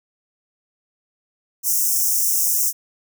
white high-pass noise, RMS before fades -19 dBFS, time 1.63-2.73 s, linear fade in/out 50 ms, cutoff 5400 Hz, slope 96 dB/octave, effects none

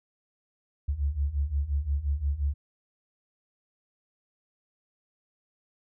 sine beating tone pair, 68 / 73.7 Hz, C#2 / D2, -33 / +7 cents, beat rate 5.7 Hz, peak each -30 / -27 dBFS, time 0.88-2.54 s, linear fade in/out 10 ms, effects none

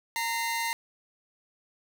sawtooth tone pair together, 923 / 2072 Hz, A#5 / C7, -17 / -17 cents, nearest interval octave + major second, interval 1400 cents, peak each -26 / -29 dBFS, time 0.16-0.73 s, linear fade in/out 0 ms, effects none

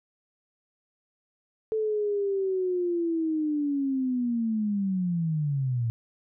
sine linear sweep, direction down, 441.1 to 112.6 Hz, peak -24 dBFS, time 1.72-5.9 s, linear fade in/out 0 ms, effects none

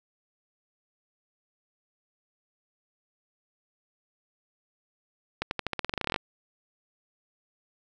accelerating click train, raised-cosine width 0.3 ms, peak -12 dBFS, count 17, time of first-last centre 5.42-6.161 s, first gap 91 ms, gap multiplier 0.9, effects none

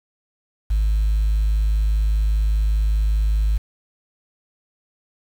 sine tone, 52.5 Hz, G#1, 19 cents sharp, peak -14 dBFS, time 0.7-3.58 s, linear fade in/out 10 ms, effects tanh soft clip ceiling -13 dBFS + 7-bit

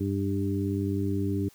harmonic tone with a mistuned harmonic, 98.7 Hz, G2, 12 cents sharp, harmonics 1 / 2 / 3 / 4, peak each -29 / -32 / -30 / -34 dBFS, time 0-1.49 s, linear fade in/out 10 ms, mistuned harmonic 1, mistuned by -19 cents, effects white hiss -58 dBFS RMS until 1.54 s

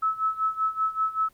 sine tone with tremolo, 1300 Hz, E6, 24 cents flat, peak -20 dBFS, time 0.02-1.29 s, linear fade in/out 10 ms, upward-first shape sine, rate 5.2 Hz, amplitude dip 85%, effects pink hiss -61 dBFS RMS until 1.33 s + Opus 32 kbps

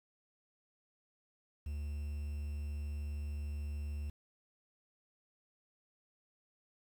triangle tone with quantisation, 73.42 Hz, D2, in tune, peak -35 dBFS, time 1.66-4.1 s, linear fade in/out 5 ms, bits 10, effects none

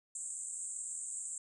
white band-pass noise, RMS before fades -42 dBFS, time 0.15-1.38 s, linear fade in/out 2 ms, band 7300 to 8600 Hz, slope 96 dB/octave, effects none

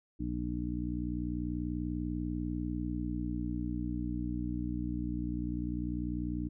harmonic tone, 60.2 Hz, B1, 44 cents flat, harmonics 1 / 2 / 3 / 4 / 5, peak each -38 / -41 / -40 / -40 / -37 dBFS, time 0.19-6.49 s, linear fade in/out 20 ms, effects none

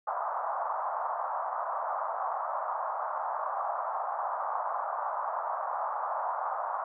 white band-pass noise, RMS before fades -33 dBFS, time 0.07-6.84 s, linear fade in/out 5 ms, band 640 to 1200 Hz, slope 48 dB/octave, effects none

